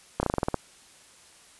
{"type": "slowing click train", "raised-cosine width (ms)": 1, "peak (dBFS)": -10, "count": 9, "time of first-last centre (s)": [0.2, 0.543], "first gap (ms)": 30, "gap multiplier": 1.1, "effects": ["white hiss -54 dBFS RMS until 1.59 s", "resampled to 24000 Hz"]}